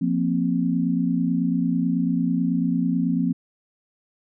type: chord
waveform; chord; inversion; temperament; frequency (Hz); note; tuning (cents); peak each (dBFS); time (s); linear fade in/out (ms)
sine; F suspended fourth; none; just; 174.61 / 232.8 / 261.9; F3 / Bb3 / C4; 0 / -2 / +2; -23 / -25 / -23; 0.01-3.33; 10
effects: none